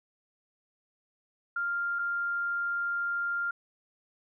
sine tone pair in turn, 1396.9 / 1396.9 Hz, F6 / F6, 0 / 0 cents, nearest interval unison, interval 0 cents, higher neither, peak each -28 dBFS, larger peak neither, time 1.56-1.99 / 1.99-3.51 s, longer second, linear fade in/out 5 ms, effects none

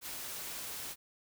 white noise, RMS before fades -42 dBFS, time 0.01-0.96 s, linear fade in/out 50 ms, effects none

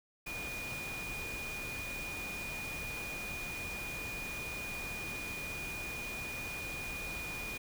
sine tone in noise, 2447 Hz, D#7, 29 cents flat, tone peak -40 dBFS, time 0.26-7.58 s, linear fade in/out 10 ms, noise pink, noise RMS -44 dBFS, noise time 0.26-7.58 s, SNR +1 dB, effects none

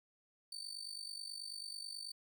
35% pulse tone with amplitude modulation, 4554 Hz, C#8, 46 cents sharp, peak -39 dBFS, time 0.52-2.12 s, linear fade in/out 5 ms, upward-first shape sine, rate 49.2 Hz, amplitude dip 80%, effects none

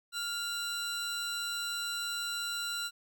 35% pulse tone pair together, 1403 / 3987 Hz, F6 / B7, +8 / +16 cents, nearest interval octave + tritone, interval 1808 cents, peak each -35 / -34 dBFS, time 0.12-2.91 s, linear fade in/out 50 ms, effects none

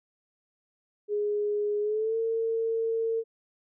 sine tone with pitch glide, 415.3 to 452.9 Hz, G#4 to A#4, 0 to -50 cents, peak -25 dBFS, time 1.08-3.24 s, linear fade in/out 50 ms, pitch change +150 cents, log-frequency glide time 1.81-2.17 s, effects none

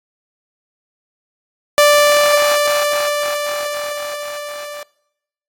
sawtooth tone with level ramp, 587.3 Hz, D5, in tune, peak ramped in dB -3 to -24 dBFS, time 1.78-4.83 s, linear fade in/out 0 ms, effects noise-tail reverb RT60 0.8 s tail -22 dB re dry + AAC 48 kbps

